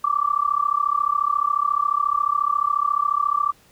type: tone with amplitude modulation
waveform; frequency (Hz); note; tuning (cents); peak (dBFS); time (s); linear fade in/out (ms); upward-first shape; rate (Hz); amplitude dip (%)
sine; 1165; D6; -14; -14; 0.04-3.52; 5; sine; 34.2; 95
effects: pink hiss -55 dBFS RMS until 3.71 s